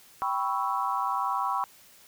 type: chord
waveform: sine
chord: C# half-diminished seventh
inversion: second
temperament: equal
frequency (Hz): 784 / 987.8 / 1108.7 / 1318.5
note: G5 / B5 / C#6 / E6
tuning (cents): 0 / 0 / 0 / 0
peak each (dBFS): -32 / -30 / -30 / -34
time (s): 0.22-1.64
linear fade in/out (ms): 0
effects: white hiss -55 dBFS RMS until 2.07 s